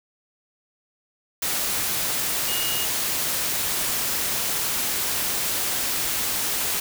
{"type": "tone in noise", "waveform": "sine", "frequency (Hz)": 2863, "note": "F7", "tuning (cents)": 42, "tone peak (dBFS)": -29, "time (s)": [2.48, 2.85], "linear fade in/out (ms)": 5, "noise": "white", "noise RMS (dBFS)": -25, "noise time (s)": [1.42, 6.8], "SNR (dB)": -7, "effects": []}